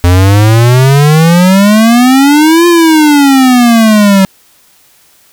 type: exponential two-way sweep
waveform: square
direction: up then down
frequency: 86.5 to 349.2 to 189.5 Hz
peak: -3 dBFS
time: 0.04-4.25 s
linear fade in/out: 0 ms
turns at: 2.67 s
effects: white hiss -45 dBFS RMS until 5.32 s